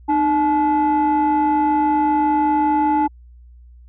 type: tone pair together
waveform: sine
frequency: 304.2 / 860.4 Hz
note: D#4 / A5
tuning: -39 / -39 cents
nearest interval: octave + tritone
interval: 1800 cents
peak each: -16 / -14 dBFS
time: 0.08-3.08 s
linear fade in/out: 20 ms
effects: tanh soft clip ceiling -11 dBFS + added 60 Hz sine -41 dBFS peak until 3.88 s